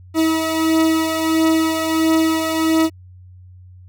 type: beating tone pair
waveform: 40% pulse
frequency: 320.8 / 322.3 Hz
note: E4 / E4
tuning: -47 / -39 cents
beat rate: 1.5 Hz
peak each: -15 / -20 dBFS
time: 0.14-2.9 s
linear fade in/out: 50 ms
effects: added 91 Hz sine -39 dBFS peak until 3.88 s